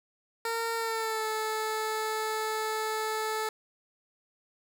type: tone with pitch glide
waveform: 15% pulse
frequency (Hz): 458.3 to 435.8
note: A#4 to A4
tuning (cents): -29 to -17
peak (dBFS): -23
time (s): 0.45-3.49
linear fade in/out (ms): 2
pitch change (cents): -88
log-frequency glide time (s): 0.75-1.26
effects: none